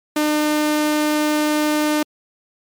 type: tone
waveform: sawtooth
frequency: 301.9 Hz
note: D4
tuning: 48 cents sharp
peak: -12 dBFS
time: 0.16-2.03 s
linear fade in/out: 5 ms
effects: MP3 96 kbps